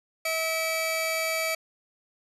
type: tone pair together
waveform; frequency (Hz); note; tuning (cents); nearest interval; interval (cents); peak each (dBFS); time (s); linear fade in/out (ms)
sawtooth; 645.4 / 2300; E5 / D7; -37 / -37; octave + minor seventh; 2200; -25; 0.25-1.55; 5
effects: resampled to 32000 Hz